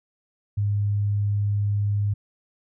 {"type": "tone", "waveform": "sine", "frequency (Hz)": 102.4, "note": "G#2", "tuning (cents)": -24, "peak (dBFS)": -20, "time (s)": [0.57, 2.14], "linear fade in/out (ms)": 10, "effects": []}